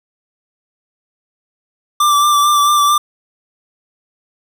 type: tone with vibrato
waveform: square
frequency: 1174.7 Hz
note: D6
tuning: in tune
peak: -10 dBFS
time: 2-2.98 s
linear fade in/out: 5 ms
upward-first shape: sine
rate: 4.5 Hz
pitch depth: 25 cents each way
effects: none